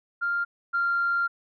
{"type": "tone pair in turn", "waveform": "sine", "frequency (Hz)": [1396.9, 1389], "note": ["F6", "F6"], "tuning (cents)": [0, -10], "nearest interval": "unison", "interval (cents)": 10, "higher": "first", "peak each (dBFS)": [-23, -21], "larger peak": "second", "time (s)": [[0.21, 0.45], [0.73, 1.28]], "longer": "second", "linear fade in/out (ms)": 20, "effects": ["tanh soft clip ceiling -17 dBFS"]}